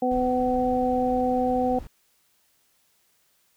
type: harmonic tone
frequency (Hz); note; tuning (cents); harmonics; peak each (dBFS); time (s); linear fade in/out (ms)
251.6; B3; +32; 1 / 2 / 3; -25 / -25 / -25; 0.02-1.79; 5
type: noise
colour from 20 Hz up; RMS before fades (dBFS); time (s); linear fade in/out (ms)
brown; -40; 0.11-1.87; 0
effects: white hiss -66 dBFS RMS until 3.56 s